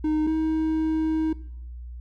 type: tone pair in turn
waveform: triangle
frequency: 308.4 / 316.2 Hz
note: D#4 / D#4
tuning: -15 / +28 cents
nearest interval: unison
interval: 43 cents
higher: second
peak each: -19 dBFS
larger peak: neither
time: 0.04-0.27 / 0.27-1.33 s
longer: second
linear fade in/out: 5 ms
effects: noise-tail reverb RT60 0.7 s tail -19 dB re dry + added 60 Hz sine -35 dBFS peak until 2 s